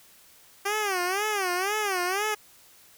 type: tone with vibrato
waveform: 10% pulse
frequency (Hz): 390.2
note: G4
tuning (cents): -8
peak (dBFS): -17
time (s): 0.65-2.35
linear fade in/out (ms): 10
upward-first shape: sine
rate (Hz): 2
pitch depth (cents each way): 170
effects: white hiss -55 dBFS RMS until 2.97 s